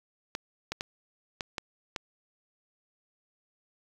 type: clicks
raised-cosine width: 0.2 ms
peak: -15 dBFS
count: 6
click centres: 0.351 / 0.72 / 0.809 / 1.408 / 1.582 / 1.962 s
effects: 7-bit